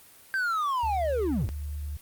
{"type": "linear sweep", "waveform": "triangle", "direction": "down", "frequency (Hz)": [1587, 49], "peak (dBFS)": -23, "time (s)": [0.34, 1.49], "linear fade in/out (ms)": 0}
{"type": "tone", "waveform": "sine", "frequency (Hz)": 73.42, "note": "D2", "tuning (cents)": 0, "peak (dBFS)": -31, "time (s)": [0.83, 1.97], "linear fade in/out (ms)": 5}
{"effects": ["white hiss -53 dBFS RMS until 2.01 s", "Opus 32 kbps"]}